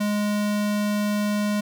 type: tone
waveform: square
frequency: 207.7 Hz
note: G#3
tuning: in tune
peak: -22 dBFS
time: 0-1.61 s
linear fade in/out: 10 ms
effects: none